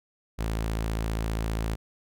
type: tone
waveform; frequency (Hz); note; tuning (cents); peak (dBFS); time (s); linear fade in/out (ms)
sawtooth; 55; A1; 0; -23; 0.38-1.76; 20
effects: none